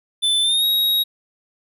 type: tone with pitch glide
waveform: square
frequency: 3520 to 3794 Hz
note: A7 to A#7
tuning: 0 to +30 cents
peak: -16 dBFS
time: 0.22-1.04 s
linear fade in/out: 20 ms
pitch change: +130 cents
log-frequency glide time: 0.42-0.65 s
effects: none